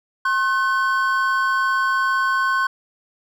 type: tone pair together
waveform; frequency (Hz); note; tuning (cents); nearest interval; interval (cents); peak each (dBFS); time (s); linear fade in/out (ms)
triangle; 1071 / 1513.4; C6 / F#6; +40 / +39; tritone; 599; -18; 0.25-2.67; 5
effects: none

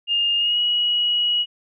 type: tone with pitch glide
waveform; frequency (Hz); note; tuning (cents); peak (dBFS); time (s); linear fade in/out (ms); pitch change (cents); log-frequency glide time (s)
sine; 2824 to 2910; F7 to F#7; +19 to -29; -17; 0.07-1.46; 50; +52; 0.37-0.59
effects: none

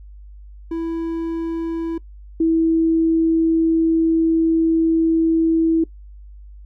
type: tone pair in turn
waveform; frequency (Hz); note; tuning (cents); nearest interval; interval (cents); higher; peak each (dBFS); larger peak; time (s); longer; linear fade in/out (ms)
triangle / sine; 330.1 / 326.3; E4 / E4; +2 / -18; unison; 20; first; -19 / -13; second; 0.71-1.98 / 2.4-5.84; second; 5
effects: noise-tail reverb RT60 0.1 s tail -21 dB re dry + added 50 Hz sine -37 dBFS peak until 6.65 s

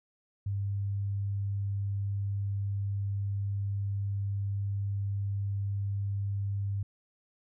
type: tone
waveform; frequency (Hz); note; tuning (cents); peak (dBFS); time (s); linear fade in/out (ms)
sine; 99.8; G2; +32; -29; 0.46-6.83; 5
effects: none

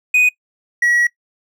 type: tone pair in turn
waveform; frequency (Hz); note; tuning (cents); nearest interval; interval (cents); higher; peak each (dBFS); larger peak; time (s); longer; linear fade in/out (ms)
triangle; 2489 / 1920.4; D#7 / B6; 0 / -49; major third; 449; first; -8 / -10; first; 0.14-0.29 / 0.82-1.07; second; 5
effects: noise-tail reverb RT60 0.1 s tail -22 dB re dry

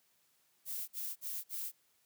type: noise bursts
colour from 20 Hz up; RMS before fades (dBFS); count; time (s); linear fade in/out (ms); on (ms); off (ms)
violet; -40; 4; 0.65-1.72; 50; 230; 50
effects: white hiss -73 dBFS RMS until 2.05 s + high-pass 80 Hz 12 dB/octave

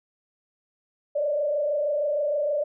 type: tone with frequency modulation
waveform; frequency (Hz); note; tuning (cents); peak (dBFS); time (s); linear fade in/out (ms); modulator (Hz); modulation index
sine; 587.3; D5; 0; -22; 1.15-2.64; 10; 26.4; 0.95
effects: none

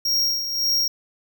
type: tone with tremolo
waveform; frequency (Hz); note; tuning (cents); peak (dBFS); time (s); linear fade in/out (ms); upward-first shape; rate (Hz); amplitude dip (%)
square; 5588; F8; 0; -18; 0.05-0.88; 5; sine; 1.8; 60
effects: none

